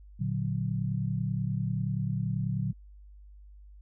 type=chord; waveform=sine; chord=Bb augmented; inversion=none; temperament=equal; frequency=116.54 / 146.83 / 185 Hz; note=Bb2 / D3 / F#3; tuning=0 / 0 / 0 cents; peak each=-31 / -32 / -33 dBFS; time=0.19-2.73 s; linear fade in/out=20 ms; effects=added 50 Hz sine -48 dBFS peak until 3.81 s